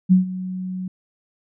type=tone with ADSR envelope; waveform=sine; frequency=185 Hz; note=F#3; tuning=in tune; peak=-8 dBFS; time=0.09-0.88 s; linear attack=29 ms; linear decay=130 ms; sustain=-17 dB; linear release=4 ms; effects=none